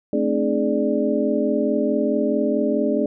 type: tone cluster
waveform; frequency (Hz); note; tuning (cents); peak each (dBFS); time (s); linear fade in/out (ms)
sine; 218.2 / 262.9 / 302.7 / 420.2 / 590; A3 / C4 / D#4 / G#4 / D5; -14 / +8 / -48 / +20 / +8; -24; 0.13-3.06; 2
effects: none